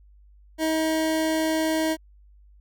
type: tone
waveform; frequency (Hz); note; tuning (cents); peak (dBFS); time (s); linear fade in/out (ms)
25% pulse; 317.6; D#4; +36; -18; 0.58-1.97; 50
effects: added 50 Hz sine -50 dBFS peak until 2.6 s